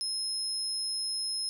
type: tone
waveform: 35% pulse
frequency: 5160 Hz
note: E8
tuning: 38 cents flat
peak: -28 dBFS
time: 0.01-1.49 s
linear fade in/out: 0 ms
effects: none